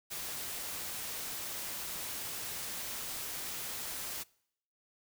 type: noise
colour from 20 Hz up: white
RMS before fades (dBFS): -40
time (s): 0.1-4.24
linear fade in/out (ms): 20
effects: noise-tail reverb RT60 0.7 s tail -24 dB re dry